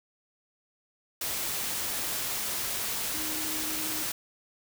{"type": "tone in noise", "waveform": "sine", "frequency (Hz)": 311.1, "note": "D#4", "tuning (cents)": 0, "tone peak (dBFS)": -39, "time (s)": [3.14, 4.03], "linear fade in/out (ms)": 5, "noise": "white", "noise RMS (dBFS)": -32, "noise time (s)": [1.21, 4.12], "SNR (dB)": -10, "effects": []}